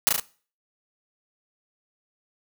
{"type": "noise with echo", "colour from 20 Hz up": "white", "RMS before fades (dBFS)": -18, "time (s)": [0.07, 0.09], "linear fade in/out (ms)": 0, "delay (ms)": 36, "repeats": 3, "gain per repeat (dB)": -3, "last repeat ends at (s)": 0.198, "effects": ["noise-tail reverb RT60 0.4 s tail -20 dB re dry"]}